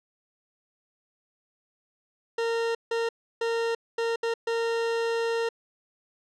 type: tone bursts at uneven times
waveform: 40% pulse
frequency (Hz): 460.6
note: A#4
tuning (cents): -21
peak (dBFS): -24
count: 6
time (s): 2.38-2.75 / 2.91-3.09 / 3.41-3.75 / 3.98-4.16 / 4.23-4.34 / 4.47-5.49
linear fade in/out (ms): 5
effects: low-pass 5000 Hz 12 dB/octave